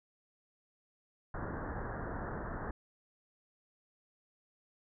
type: low-pass noise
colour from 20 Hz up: pink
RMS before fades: -40 dBFS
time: 1.34-2.71 s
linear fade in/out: 2 ms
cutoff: 1800 Hz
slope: 96 dB/octave
effects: none